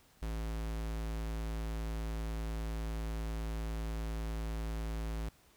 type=tone; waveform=square; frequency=55 Hz; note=A1; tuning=in tune; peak=-36 dBFS; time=0.22-5.29 s; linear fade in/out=5 ms; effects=pink hiss -65 dBFS RMS until 5.56 s